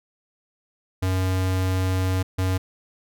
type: tone bursts at uneven times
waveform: square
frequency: 93.3 Hz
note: F#2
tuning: 15 cents sharp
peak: -21 dBFS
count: 2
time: 1.02-2.23 / 2.38-2.58 s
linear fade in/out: 10 ms
effects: none